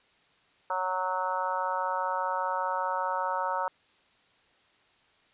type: harmonic tone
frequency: 185 Hz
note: F#3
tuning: in tune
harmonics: 3 / 4 / 5 / 6 / 7 / 8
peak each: -35 / -38 / -30 / -38 / -34 / -40 dBFS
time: 0.7-3.68 s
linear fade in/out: 2 ms
effects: white hiss -64 dBFS RMS until 5.33 s + resampled to 8000 Hz